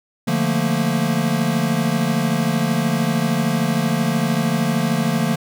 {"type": "chord", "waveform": "square", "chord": "Bb major seventh", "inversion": "first", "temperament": "equal", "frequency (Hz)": [146.83, 174.61, 220, 233.1], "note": ["D3", "F3", "A3", "Bb3"], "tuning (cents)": [0, 0, 0, 0], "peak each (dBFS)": [-24, -23, -24, -23], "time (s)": [0.27, 5.36], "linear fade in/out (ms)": 10, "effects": []}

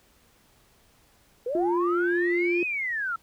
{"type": "linear two-way sweep", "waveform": "sine", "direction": "up then down", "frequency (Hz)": [460, 2554, 1310], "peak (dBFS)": -26, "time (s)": [1.46, 3.16], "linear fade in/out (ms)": 5, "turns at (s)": 2.64}
{"type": "tone", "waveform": "sine", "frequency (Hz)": 349.2, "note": "F4", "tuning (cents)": 0, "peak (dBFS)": -22, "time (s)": [1.55, 2.63], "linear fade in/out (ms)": 2}
{"effects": ["tanh soft clip ceiling -14 dBFS", "pink hiss -61 dBFS RMS until 3.22 s"]}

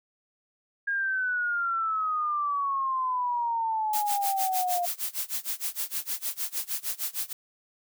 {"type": "exponential sweep", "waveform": "sine", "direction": "down", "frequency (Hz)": [1631, 698.5], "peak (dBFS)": -25, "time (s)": [0.87, 4.86], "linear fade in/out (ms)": 10}
{"type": "noise with tremolo", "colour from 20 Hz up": "blue", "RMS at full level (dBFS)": -29, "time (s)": [3.93, 7.33], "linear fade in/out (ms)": 5, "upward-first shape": "sine", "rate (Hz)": 6.5, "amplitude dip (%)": 95}
{"effects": []}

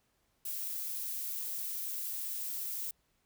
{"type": "noise", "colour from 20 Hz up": "violet", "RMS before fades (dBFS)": -38, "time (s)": [0.45, 2.91], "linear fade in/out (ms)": 5, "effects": ["pink hiss -75 dBFS RMS until 3.25 s"]}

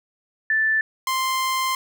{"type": "tone pair in turn", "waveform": ["sine", "sawtooth"], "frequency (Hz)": [1760, 1046.5], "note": ["A6", "C6"], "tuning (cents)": [0, 0], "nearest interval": "major sixth", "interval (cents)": 900, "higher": "first", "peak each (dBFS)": -17, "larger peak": "neither", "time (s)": [[0.5, 0.81], [1.07, 1.75]], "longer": "second", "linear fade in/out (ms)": 2, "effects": []}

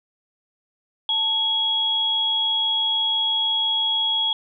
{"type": "tone pair together", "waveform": "sine", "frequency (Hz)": [880, 3322], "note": ["A5", "G#7"], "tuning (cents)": [0, 0], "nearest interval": "octave + major seventh", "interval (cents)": 2300, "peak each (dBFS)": [-30, -19], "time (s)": [1.09, 4.33], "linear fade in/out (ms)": 2, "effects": []}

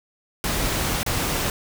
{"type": "noise with dropouts", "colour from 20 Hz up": "pink", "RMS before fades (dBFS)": -24, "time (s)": [0.44, 1.5], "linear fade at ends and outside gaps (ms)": 1, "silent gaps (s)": [1.031, 1.063], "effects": []}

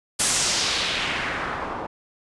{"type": "noise with low-pass filter sweep", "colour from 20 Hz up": "white", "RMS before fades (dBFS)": -25, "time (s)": [0.19, 1.87], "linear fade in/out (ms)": 10, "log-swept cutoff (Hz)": [9900, 800], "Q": 1.6, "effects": ["resampled to 24000 Hz"]}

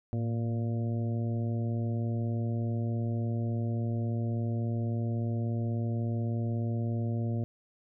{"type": "harmonic tone with a mistuned harmonic", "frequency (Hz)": 116.5, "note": "A#2", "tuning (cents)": -1, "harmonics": [1, 2, 3, 4, 5, 6], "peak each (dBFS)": [-29, -35, -42, -46, -45, -49], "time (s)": [0.13, 7.44], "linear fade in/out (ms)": 0, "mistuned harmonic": 1, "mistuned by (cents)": -56, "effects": []}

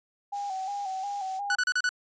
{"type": "tone with vibrato", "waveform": "sine", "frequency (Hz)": 784, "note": "G5", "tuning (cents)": 0, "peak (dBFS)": -30, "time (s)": [0.32, 1.56], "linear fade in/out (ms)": 10, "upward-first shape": "square", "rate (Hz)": 2.8, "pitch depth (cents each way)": 55}
{"type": "noise", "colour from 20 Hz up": "blue", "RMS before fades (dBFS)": -43, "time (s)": [0.32, 1.41], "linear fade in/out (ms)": 50}
{"type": "tone bursts", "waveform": "45% pulse", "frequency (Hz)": 1482, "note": "F#6", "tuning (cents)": 2, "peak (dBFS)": -23, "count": 5, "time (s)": [1.5, 1.891], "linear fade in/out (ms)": 2, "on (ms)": 51, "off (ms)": 34}
{"effects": ["resampled to 16000 Hz"]}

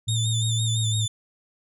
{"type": "tone with pitch glide", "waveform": "sine", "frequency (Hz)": [113.3, 109.44], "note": ["A#2", "A2"], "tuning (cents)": [-49, -9], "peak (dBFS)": -22, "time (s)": [0.07, 1.07], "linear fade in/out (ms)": 20, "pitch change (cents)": -60, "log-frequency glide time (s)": [0.78, 0.9]}
{"type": "tone with vibrato", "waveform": "25% pulse", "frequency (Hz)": 3612, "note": "A7", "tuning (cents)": 45, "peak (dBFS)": -22, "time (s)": [0.08, 1.08], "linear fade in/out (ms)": 5, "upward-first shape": "sine", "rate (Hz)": 5.9, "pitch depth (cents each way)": 58}
{"effects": []}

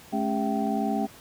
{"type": "tone cluster", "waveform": "sine", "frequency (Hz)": [214.7, 276.2, 400.4, 667, 774], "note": ["A3", "C#4", "G4", "E5", "G5"], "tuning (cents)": [-42, -6, 37, 20, -22], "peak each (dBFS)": [-27, -30, -34, -34, -30], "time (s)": [0.12, 1.07], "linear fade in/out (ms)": 20, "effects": ["pink hiss -49 dBFS RMS until 1.2 s", "high-pass 80 Hz 12 dB/octave"]}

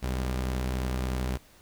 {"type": "tone pair together", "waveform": "sawtooth", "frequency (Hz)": [63.3, 200.7], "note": ["B1", "G3"], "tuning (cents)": [43, 41], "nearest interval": "octave + minor sixth", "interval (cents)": 1998, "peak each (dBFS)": [-24, -36], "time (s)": [0.02, 1.38], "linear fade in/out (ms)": 20, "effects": ["pink hiss -57 dBFS RMS until 1.61 s"]}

